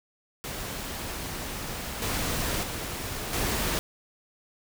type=noise with level steps; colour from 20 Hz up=pink; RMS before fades=-35 / -29 / -34 / -28 dBFS; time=0.44-3.79 s; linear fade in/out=0 ms; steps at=2.02 / 2.63 / 3.33 s; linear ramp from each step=2 ms; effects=none